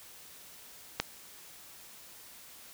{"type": "click", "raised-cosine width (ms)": 0.2, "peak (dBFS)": -10, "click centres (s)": 1, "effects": ["white hiss -52 dBFS RMS until 2.73 s"]}